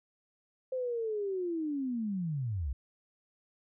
sine linear sweep, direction down, 523.3 to 58.27 Hz, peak -31 dBFS, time 0.72-2.73 s, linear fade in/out 5 ms, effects none

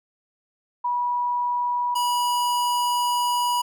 sine / square tone pair in turn, 973 / 973 Hz, B5 / B5, -26 / -26 cents, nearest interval unison, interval 0 cents, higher neither, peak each -21 dBFS, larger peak neither, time 0.84-1.95 / 1.95-3.62 s, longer second, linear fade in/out 10 ms, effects none

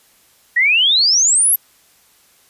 sine exponential sweep, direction up, 1864.7 to 11920 Hz, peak -10 dBFS, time 0.56-1.56 s, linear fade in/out 10 ms, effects white hiss -53 dBFS RMS until 2.49 s + resampled to 32000 Hz

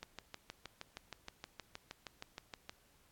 click train, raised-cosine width 0.2 ms, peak -27 dBFS, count 18, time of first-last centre 0.03-2.695 s, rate 6.38 Hz, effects pink hiss -69 dBFS RMS until 3.11 s + AAC 64 kbps

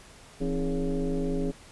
sine tone with frequency modulation, 121 Hz, B2, 35 cents flat, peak -25 dBFS, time 0.4-1.52 s, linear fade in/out 20 ms, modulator 146 Hz, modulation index 2.4, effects pink hiss -51 dBFS RMS until 1.71 s + resampled to 24000 Hz

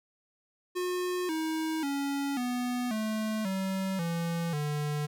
square tone with pitch steps, 361 / 317.9 / 280 / 246.6 / 217.1 / 191.23 / 168.41 / 148.32 Hz, F#4 / D#4 / C#4 / B3 / A3 / G3 / E3 / D3, -43 / +37 / +18 / -2 / -23 / -43 / +37 / +17 cents, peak -30 dBFS, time 0.75-5.07 s, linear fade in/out 20 ms, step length 540 ms, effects none

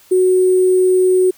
sine tone with sample-and-hold, 369.5 Hz, F#4, 2 cents flat, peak -9 dBFS, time 0.11-1.31 s, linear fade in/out 10 ms, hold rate 8820 Hz, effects white hiss -48 dBFS RMS until 1.37 s

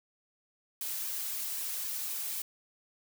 blue noise with flanger, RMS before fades -36 dBFS, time 0.81-2.42 s, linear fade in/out 2 ms, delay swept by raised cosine 1.4 to 3.1 ms, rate 3.8 Hz, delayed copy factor -0.5, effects none

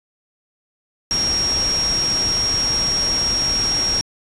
sine tone in noise, 5588 Hz, F8, in tune, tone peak -17 dBFS, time 1.11-4.01 s, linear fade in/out 0 ms, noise pink, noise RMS -27 dBFS, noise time 1.11-4.01 s, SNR +7 dB, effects resampled to 24000 Hz

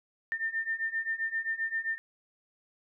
sine beating tone pair, 1800 / 1807.6 Hz, A6 / A6, +39 / +46 cents, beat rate 7.6 Hz, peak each -34 / -32 dBFS, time 0.32-1.98 s, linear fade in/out 0 ms, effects none

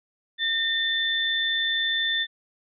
sine tone pair together, 1821 / 3534 Hz, A#6 / A7, -41 / +7 cents, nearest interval major seventh, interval 1148 cents, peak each -26 / -24 dBFS, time 0.38-2.27 s, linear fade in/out 50 ms, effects none

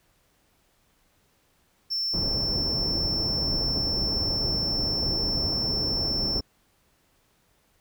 triangle tone, 5380 Hz, E8, 34 cents sharp, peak -24 dBFS, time 1.9-6.41 s, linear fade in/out 20 ms
pink low-pass noise, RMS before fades -31 dBFS, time 2.13-6.41 s, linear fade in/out 10 ms, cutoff 570 Hz, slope 12 dB/octave
effects pink hiss -66 dBFS RMS until 7.8 s

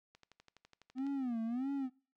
click train, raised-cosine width 0.2 ms, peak -40 dBFS, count 12, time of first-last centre 0.15-1.067 s, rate 12 Hz
triangle tone with vibrato, 250.7 Hz, B3, 26 cents sharp, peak -32 dBFS, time 0.95-1.9 s, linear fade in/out 50 ms, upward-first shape sine, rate 1.6 Hz, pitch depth 190 cents each way
effects noise-tail reverb RT60 0.4 s tail -23 dB re dry

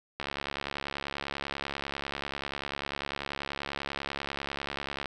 click train, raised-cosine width 0.3 ms, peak -17 dBFS, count 342, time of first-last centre 0.2-5.058 s, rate 70.2 Hz, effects none

